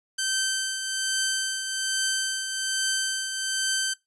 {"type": "tone with tremolo", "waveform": "10% pulse", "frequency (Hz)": 1549, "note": "G6", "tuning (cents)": -21, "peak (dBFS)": -14, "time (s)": [0.18, 3.94], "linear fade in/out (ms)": 10, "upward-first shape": "triangle", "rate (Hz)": 1.2, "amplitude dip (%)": 55, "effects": ["noise-tail reverb RT60 0.2 s tail -21 dB re dry", "resampled to 24000 Hz"]}